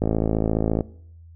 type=click train; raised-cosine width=2 ms; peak=-8 dBFS; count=44; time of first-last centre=0.02-0.808 s; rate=54.6 Hz; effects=noise-tail reverb RT60 0.7 s tail -22 dB re dry + added 83 Hz sine -43 dBFS peak until 1.35 s